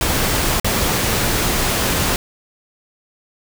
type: noise with dropouts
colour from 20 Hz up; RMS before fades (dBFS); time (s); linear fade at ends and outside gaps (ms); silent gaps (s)
pink; -18; 0.01-2.16; 1; 0.599-0.645
effects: none